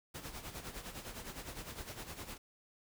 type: noise with tremolo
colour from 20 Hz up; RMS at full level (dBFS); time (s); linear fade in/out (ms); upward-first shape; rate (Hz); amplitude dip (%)
pink; -44; 0.14-2.38; 10; sine; 9.8; 65
effects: none